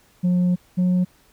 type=tone pair in turn; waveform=sine; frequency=179.1 / 181.18 Hz; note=F3 / F#3; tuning=+44 / -36 cents; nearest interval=unison; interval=20 cents; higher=second; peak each=-13 dBFS; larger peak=neither; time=0.23-0.56 / 0.77-1.05 s; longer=first; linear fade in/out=20 ms; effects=tanh soft clip ceiling -15 dBFS + pink hiss -57 dBFS RMS until 1.32 s